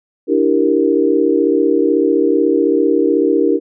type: chord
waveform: sine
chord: E half-diminished seventh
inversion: third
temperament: equal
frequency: 293.7 / 329.6 / 392 / 466.2 Hz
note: D4 / E4 / G4 / Bb4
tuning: 0 / 0 / 0 / 0 cents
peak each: -16 dBFS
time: 0.27-3.6 s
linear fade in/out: 50 ms
effects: none